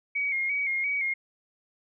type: tone with vibrato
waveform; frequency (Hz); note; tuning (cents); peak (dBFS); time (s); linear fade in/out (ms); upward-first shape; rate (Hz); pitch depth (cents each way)
sine; 2200; C#7; -14; -25; 0.15-1.14; 10; square; 2.9; 49
effects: none